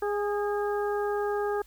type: harmonic tone with a mistuned harmonic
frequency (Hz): 411.8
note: G#4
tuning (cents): -15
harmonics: 1 / 2 / 3 / 4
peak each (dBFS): -27 / -33 / -37 / -39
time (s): 0.02-1.62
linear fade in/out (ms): 5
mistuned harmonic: 4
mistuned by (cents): -24
effects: added 50 Hz sine -54 dBFS peak until 1.66 s + white hiss -60 dBFS RMS until 1.66 s